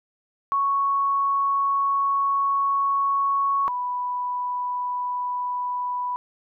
sine tone pair in turn, 1108.7 / 987.7 Hz, C#6 / B5, 0 / 0 cents, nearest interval major second, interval 200 cents, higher first, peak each -19 / -24 dBFS, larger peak first, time 0.52-3.68 / 3.68-6.16 s, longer first, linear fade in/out 0 ms, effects none

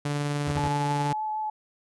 sawtooth tone with tremolo, 145.4 Hz, D3, 17 cents flat, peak -21 dBFS, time 0.05-1.13 s, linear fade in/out 5 ms, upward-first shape triangle, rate 20 Hz, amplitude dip 25%
sawtooth tone bursts, 82.41 Hz, E2, in tune, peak -26 dBFS, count 3, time 0.47-0.681 s, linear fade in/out 5 ms, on 49 ms, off 32 ms
sine tone with vibrato, 861 Hz, A5, 38 cents flat, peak -27 dBFS, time 0.57-1.5 s, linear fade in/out 5 ms, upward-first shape sine, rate 6.4 Hz, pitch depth 10 cents each way
effects resampled to 24000 Hz

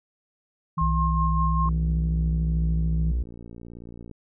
sine tone with vibrato, 161.3 Hz, E3, 37 cents flat, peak -25 dBFS, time 0.77-3.12 s, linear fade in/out 10 ms, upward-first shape square, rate 11 Hz, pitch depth 10 cents each way
sine tone with tremolo, 1068 Hz, C6, 35 cents sharp, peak -23 dBFS, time 0.78-1.69 s, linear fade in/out 2 ms, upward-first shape sine, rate 5 Hz, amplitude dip 45%
sine tone with pitch glide, 63 to 60.47 Hz, B1 to B1, +35 to -36 cents, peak -22 dBFS, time 0.81-3.23 s, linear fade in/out 5 ms, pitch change -71 cents, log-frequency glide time 1.16-2.61 s
click train, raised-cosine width 3 ms, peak -29 dBFS, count 144, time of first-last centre 1.66-4.113 s, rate 58.3 Hz
effects none

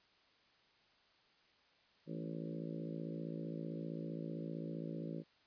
harmonic tone with a mistuned harmonic, 55.4 Hz, A1, 13 cents sharp, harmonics 3 / 4 / 5 / 6 / 7 / 8 / 9 / 10, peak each -44 / -49 / -48 / -49 / -54 / -55 / -54 / -54 dBFS, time 2.06-5.24 s, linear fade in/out 50 ms, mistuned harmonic 3, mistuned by -34 cents, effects white hiss -70 dBFS RMS until 5.46 s + resampled to 11025 Hz

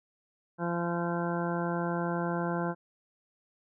harmonic tone, 171.9 Hz, F3, 27 cents flat, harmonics 1 / 2 / 3 / 4 / 5 / 6 / 8 / 9, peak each -32 / -35 / -37 / -38 / -39 / -40 / -41 / -42 dBFS, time 0.58-2.75 s, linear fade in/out 50 ms, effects none

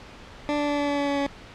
20% pulse tone with pitch steps, 293.7 / 291.8 / 290 / 288.2 / 286.3 / 284.5 / 282.7 / 280.9 Hz, D4 / D4 / D4 / D4 / D4 / C#4 / C#4 / C#4, 0 / -11 / -22 / -33 / -44 / +45 / +34 / +23 cents, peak -18 dBFS, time 0.49-1.266 s, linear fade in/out 0 ms, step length 97 ms, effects pink hiss -44 dBFS RMS until 1.54 s + low-pass 4000 Hz 12 dB/octave

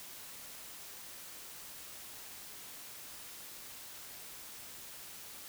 silence, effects white hiss -49 dBFS RMS until 5.48 s

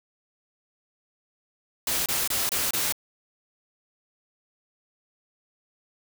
white noise bursts, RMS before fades -26 dBFS, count 5, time 1.87-2.924 s, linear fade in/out 2 ms, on 190 ms, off 26 ms, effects none

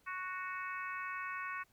harmonic tone, 369.8 Hz, F#4, 1 cent flat, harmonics 3 / 4 / 5 / 6 / 7, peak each -42 / -44 / -46 / -48 / -49 dBFS, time 0.06-1.64 s, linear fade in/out 20 ms, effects pink hiss -71 dBFS RMS until 1.72 s

